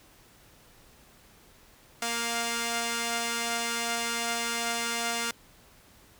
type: tone pair together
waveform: 5% pulse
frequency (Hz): 233.1 / 701.9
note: A#3 / F5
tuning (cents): 0 / +9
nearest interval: octave + perfect fifth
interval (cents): 1909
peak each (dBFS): -20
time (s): 2.02-5.31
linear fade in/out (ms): 2
effects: pink hiss -57 dBFS RMS until 6.19 s